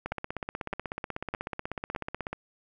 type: two click trains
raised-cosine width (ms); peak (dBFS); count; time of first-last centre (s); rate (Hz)
0.5; -17 / -18; 4 / 38; 0.12-1.949 / 0.06-2.33; 1.64 / 16.3
effects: none